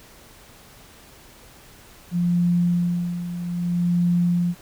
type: tone with tremolo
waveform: sine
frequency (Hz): 174.61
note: F3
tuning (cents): 0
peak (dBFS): -16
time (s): 2.11-4.55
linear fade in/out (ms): 50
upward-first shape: sine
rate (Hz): 0.62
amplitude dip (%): 70
effects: pink hiss -48 dBFS RMS until 4.61 s